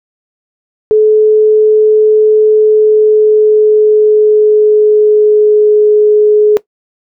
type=tone with pitch glide; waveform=sine; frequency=430 to 422.4 Hz; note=A4 to G#4; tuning=-40 to +29 cents; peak=-3 dBFS; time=0.91-6.57 s; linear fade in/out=0 ms; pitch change=-31 cents; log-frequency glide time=2.5-5.78 s; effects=noise-tail reverb RT60 0.1 s tail -18 dB re dry